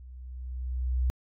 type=tone with level ramp; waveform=sine; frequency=62.9 Hz; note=B1; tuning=32 cents sharp; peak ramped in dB=-44 to -21 dBFS; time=0-1.1 s; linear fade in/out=0 ms; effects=tanh soft clip ceiling -18 dBFS